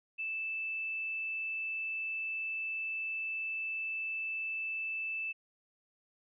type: tone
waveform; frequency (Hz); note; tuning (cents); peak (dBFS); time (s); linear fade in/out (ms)
sine; 2637; E7; 0; -34; 0.18-5.33; 20
effects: none